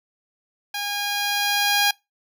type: tone with level ramp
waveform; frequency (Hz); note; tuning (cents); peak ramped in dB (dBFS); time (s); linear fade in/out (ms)
10% pulse; 816; G#5; -31; -18 to -8; 0.74-1.91; 5
effects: noise-tail reverb RT60 0.2 s tail -23 dB re dry